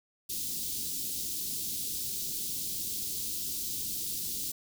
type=band-stop noise; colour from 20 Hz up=white; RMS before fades=-35 dBFS; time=0.29-4.52 s; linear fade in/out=10 ms; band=350 to 3700 Hz; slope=24 dB/octave; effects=none